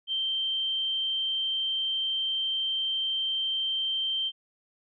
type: tone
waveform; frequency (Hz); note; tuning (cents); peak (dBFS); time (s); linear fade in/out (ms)
sine; 3134; G7; -1; -26; 0.07-4.32; 50
effects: none